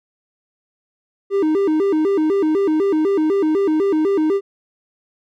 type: tone with vibrato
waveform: triangle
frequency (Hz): 351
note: F4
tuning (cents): +9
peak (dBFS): -12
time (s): 1.3-4.41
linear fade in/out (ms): 50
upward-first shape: square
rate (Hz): 4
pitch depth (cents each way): 210
effects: none